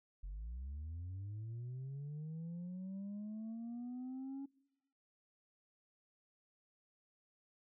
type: linear sweep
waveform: sine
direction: up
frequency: 43.65 to 277.2 Hz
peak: -40 dBFS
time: 0.23-4.46 s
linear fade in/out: 10 ms
effects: noise-tail reverb RT60 1.0 s tail -26 dB re dry + tanh soft clip ceiling -41 dBFS